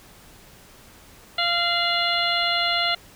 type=harmonic tone with a mistuned harmonic; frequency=691 Hz; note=F5; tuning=19 cents flat; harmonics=1 / 2 / 3 / 4 / 5 / 6; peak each=-27 / -27 / -27 / -27 / -27 / -27 dBFS; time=1.38-2.95 s; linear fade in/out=5 ms; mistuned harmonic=4; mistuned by=+63 cents; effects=pink hiss -49 dBFS RMS until 3.15 s